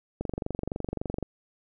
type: click train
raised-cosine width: 2 ms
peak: -17 dBFS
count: 25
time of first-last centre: 0.21-1.227 s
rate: 23.6 Hz
effects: none